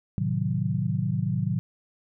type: chord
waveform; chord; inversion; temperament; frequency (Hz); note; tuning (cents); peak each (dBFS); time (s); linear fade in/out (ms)
sine; A diminished seventh; none; equal; 110 / 130.81 / 155.56 / 185; A2 / C3 / Eb3 / Gb3; 0 / 0 / 0 / 0; -29; 0.18-1.59; 0
effects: none